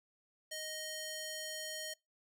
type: tone with band-pass filter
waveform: square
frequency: 622.3 Hz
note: D#5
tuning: in tune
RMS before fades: -43 dBFS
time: 0.51-1.94 s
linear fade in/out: 10 ms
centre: 6900 Hz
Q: 0.58
effects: noise-tail reverb RT60 0.2 s tail -24 dB re dry